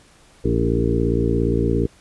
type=harmonic tone with a mistuned harmonic; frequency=57.3 Hz; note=A#1; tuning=29 cents flat; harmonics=1 / 2 / 3 / 4 / 5 / 6 / 7 / 8; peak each=-23 / -23 / -26 / -26 / -25 / -27 / -24 / -26 dBFS; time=0.44-1.87 s; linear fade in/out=10 ms; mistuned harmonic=6; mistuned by=-36 cents; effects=pink hiss -52 dBFS RMS until 2 s + resampled to 24000 Hz